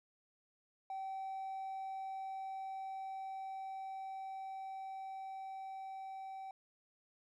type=tone with level ramp; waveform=triangle; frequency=770 Hz; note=G5; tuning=31 cents flat; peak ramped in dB=-37 to -42 dBFS; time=0.9-6.51 s; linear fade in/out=2 ms; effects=tanh soft clip ceiling -35 dBFS